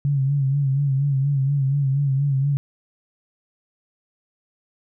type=tone with vibrato; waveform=sine; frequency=138.4 Hz; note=C#3; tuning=2 cents flat; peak=-17 dBFS; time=0.05-2.57 s; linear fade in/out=0 ms; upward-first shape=sine; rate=4.2 Hz; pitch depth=66 cents each way; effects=none